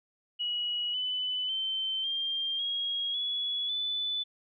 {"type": "tone with pitch steps", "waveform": "sine", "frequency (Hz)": [2915, 3004, 3095, 3190, 3287, 3387, 3491], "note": ["F#7", "F#7", "G7", "G7", "G#7", "G#7", "A7"], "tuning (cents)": [-26, 26, -23, 30, -19, 33, -14], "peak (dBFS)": -29, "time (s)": [0.39, 4.24], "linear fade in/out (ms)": 20, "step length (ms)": 550, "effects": []}